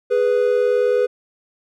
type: tone pair together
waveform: triangle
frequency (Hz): 415.3 / 494.7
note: G#4 / B4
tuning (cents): 0 / +3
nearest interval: minor third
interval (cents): 303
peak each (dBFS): -17 / -14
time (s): 0.1-1.07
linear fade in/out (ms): 20
effects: none